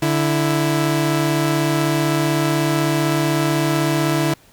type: tone pair together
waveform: sawtooth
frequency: 146.83 / 329.6 Hz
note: D3 / E4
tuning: 0 / 0 cents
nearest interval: octave + major second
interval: 1400 cents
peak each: -15 dBFS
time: 0.02-4.34 s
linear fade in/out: 5 ms
effects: pink hiss -51 dBFS RMS until 4.52 s